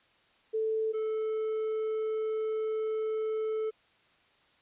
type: tone pair in turn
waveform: sine / triangle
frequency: 440 / 437 Hz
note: A4 / A4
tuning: 0 / -12 cents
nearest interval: unison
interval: 12 cents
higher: first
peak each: -27 dBFS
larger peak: neither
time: 0.53-0.93 / 0.93-3.71 s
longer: second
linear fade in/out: 20 ms
effects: white hiss -65 dBFS RMS until 4.61 s + resampled to 8000 Hz